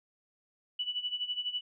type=tone with tremolo; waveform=sine; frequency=2960 Hz; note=F#7; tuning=in tune; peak=-29 dBFS; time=0.79-1.61 s; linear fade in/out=5 ms; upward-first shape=sine; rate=12 Hz; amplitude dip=80%; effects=none